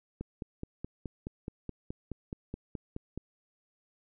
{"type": "click train", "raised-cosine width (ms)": 3, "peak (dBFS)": -24, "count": 15, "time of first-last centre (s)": [0.21, 3.176], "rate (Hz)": 4.72, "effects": []}